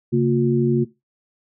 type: tone cluster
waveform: sine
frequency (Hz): 136.2 / 228.6 / 356.8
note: C#3 / A#3 / F4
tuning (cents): -30 / -34 / +37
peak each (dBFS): -19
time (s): 0.12-0.85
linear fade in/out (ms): 20
effects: noise-tail reverb RT60 0.2 s tail -17 dB re dry